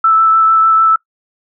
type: tone with vibrato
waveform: sine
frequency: 1318.5 Hz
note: E6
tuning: in tune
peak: -6 dBFS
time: 0.04-0.96 s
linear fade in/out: 5 ms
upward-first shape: sine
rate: 6.7 Hz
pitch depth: 11 cents each way
effects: noise-tail reverb RT60 0.1 s tail -22 dB re dry